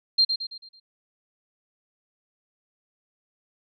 sine tone with echo, 4186 Hz, C8, in tune, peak -15 dBFS, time 0.18-0.25 s, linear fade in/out 10 ms, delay 110 ms, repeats 5, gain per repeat -7 dB, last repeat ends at 0.8 s, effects none

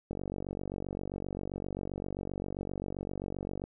click train, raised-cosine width 2 ms, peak -23 dBFS, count 169, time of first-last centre 0.11-3.639 s, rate 47.6 Hz, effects none

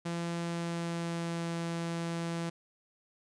sawtooth tone with pitch glide, 170 to 168.14 Hz, F3 to E3, -46 to +35 cents, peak -29 dBFS, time 0.05-2.5 s, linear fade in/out 10 ms, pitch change -19 cents, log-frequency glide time 0.4-1.56 s, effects resampled to 22050 Hz

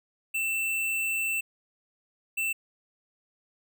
square tone pair in turn, 2673 / 2673 Hz, E7 / E7, +23 / +23 cents, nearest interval unison, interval 0 cents, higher neither, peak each -27 dBFS, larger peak neither, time 0.34-1.41 / 2.37-2.53 s, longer first, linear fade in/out 10 ms, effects none

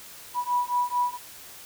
sine beating tone pair, 977 / 981.5 Hz, B5 / B5, -19 / -11 cents, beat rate 4.5 Hz, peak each -26 / -26 dBFS, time 0.34-1.18 s, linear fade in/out 50 ms, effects white hiss -45 dBFS RMS until 1.65 s

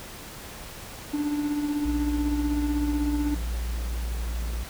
triangle tone with tremolo, 293.7 Hz, D4, in tune, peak -20 dBFS, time 1.13-3.35 s, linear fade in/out 10 ms, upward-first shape triangle, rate 16 Hz, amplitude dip 55%
triangle tone, 58 Hz, A#1, 8 cents flat, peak -25 dBFS, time 1.85-4.64 s, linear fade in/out 5 ms
effects pink hiss -41 dBFS RMS until 4.69 s

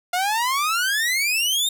sawtooth exponential sweep, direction up, 700 to 3729 Hz, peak -16 dBFS, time 0.13-1.69 s, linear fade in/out 5 ms, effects none

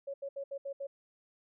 sine tone bursts at uneven times, 554.4 Hz, C#5, in tune, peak -36 dBFS, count 6, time 0.07-0.14 / 0.22-0.29 / 0.36-0.44 / 0.51-0.58 / 0.65-0.73 / 0.8-0.87 s, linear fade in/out 10 ms, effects none

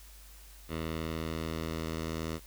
10% pulse tone with low-pass filter sweep, 80.6 Hz, E2, 38 cents flat, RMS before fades -36 dBFS, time 0.68-2.4 s, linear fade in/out 50 ms, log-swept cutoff 3500 to 6900 Hz, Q 1.2, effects added 50 Hz sine -51 dBFS peak until 2.46 s + white hiss -56 dBFS RMS until 2.46 s

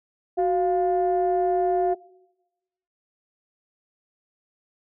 sine tone pair together, 370 / 698.5 Hz, F#4 / F5, 0 / 0 cents, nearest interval major seventh, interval 1100 cents, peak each -20 / -21 dBFS, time 0.37-1.95 s, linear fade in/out 20 ms, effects noise-tail reverb RT60 1.0 s tail -22 dB re dry + tanh soft clip ceiling -14 dBFS

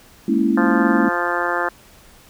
sine chord, A# half-diminished seventh, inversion third, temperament equal with one note detuned, 210.7 / 233.1 / 277.2 / 329.6 Hz, G#3 / A#3 / C#4 / E4, +25 / 0 / 0 / 0 cents, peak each -20 dBFS, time 0.28-1.09 s, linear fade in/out 5 ms
harmonic tone, 174.61 Hz, F3, in tune, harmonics 2 / 3 / 4 / 5 / 6 / 7 / 8 / 9 / 10, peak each -27 / -27 / -27 / -27 / -27 / -27 / -27 / -27 / -27 dBFS, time 0.57-1.69 s, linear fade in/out 5 ms
effects pink hiss -48 dBFS RMS until 2.29 s

